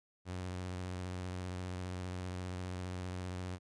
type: tone with vibrato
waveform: sawtooth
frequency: 91.1 Hz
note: F#2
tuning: 26 cents flat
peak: -35 dBFS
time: 0.25-3.59 s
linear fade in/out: 50 ms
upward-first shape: sine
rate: 15 Hz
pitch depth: 33 cents each way
effects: resampled to 22050 Hz